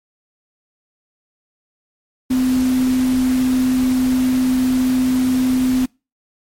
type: tone in noise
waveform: sine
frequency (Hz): 255.9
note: C4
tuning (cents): -38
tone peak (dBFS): -13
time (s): 2.3-5.86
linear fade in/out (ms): 10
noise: pink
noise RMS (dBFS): -30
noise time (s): 2.3-5.86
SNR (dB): +14
effects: noise-tail reverb RT60 0.3 s tail -26 dB re dry + MP3 64 kbps